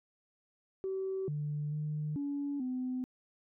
sine tone with pitch steps, 382.4 / 148.2 / 151.2 / 284.4 / 254.4 Hz, G4 / D3 / D#3 / C#4 / C4, -43 / +16 / -49 / +45 / -48 cents, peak -32 dBFS, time 0.84-3.04 s, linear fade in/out 0 ms, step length 440 ms, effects tanh soft clip ceiling -28 dBFS

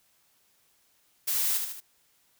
blue noise with echo, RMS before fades -28 dBFS, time 1.27-1.58 s, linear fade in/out 10 ms, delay 75 ms, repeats 3, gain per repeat -5 dB, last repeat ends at 1.805 s, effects white hiss -67 dBFS RMS until 2.39 s

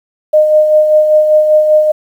sine tone with tremolo, 613 Hz, D#5, 26 cents flat, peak -3 dBFS, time 0.33-1.92 s, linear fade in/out 10 ms, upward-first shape sine, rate 5.1 Hz, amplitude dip 45%, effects 7-bit

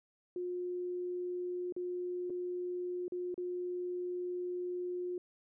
sine tone with dropouts, 357.8 Hz, F4, 42 cents sharp, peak -35 dBFS, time 0.36-5.18 s, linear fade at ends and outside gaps 2 ms, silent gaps 1.724-1.764 / 2.298-2.303 / 3.081-3.121 / 3.343-3.378 s, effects none

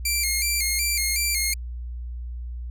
10% pulse tone with vibrato, 2245 Hz, C#7, 21 cents sharp, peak -13 dBFS, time 0.05-1.54 s, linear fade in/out 5 ms, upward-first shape square, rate 2.7 Hz, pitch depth 80 cents each way, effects added 60 Hz sine -30 dBFS peak until 2.7 s

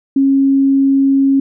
sine tone, 272.8 Hz, C#4, 28 cents flat, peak -8 dBFS, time 0.16-1.4 s, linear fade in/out 5 ms, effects none

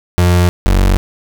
35% pulse tone pair in turn, 88.6 / 46.93 Hz, F2 / F#1, +25 / +25 cents, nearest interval major seventh, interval 1100 cents, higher first, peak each -6 dBFS, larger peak neither, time 0.18-0.49 / 0.66-0.97 s, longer neither, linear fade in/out 0 ms, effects none

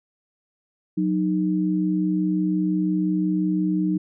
sine tone pair together, 183.4 / 309.1 Hz, F#3 / D#4, -15 / -11 cents, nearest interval major sixth, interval 904 cents, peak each -22 dBFS, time 0.97-3.98 s, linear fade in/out 10 ms, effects none

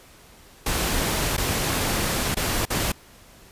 pink noise with dropouts, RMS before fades -24 dBFS, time 0.66-2.92 s, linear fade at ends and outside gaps 5 ms, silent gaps 1.367-1.378 / 2.346-2.368 / 2.654-2.702 s, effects pink hiss -50 dBFS RMS until 3.51 s + resampled to 32000 Hz

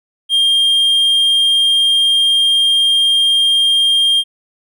triangle tone, 3208 Hz, G7, 39 cents sharp, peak -8 dBFS, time 0.29-4.24 s, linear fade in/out 50 ms, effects none

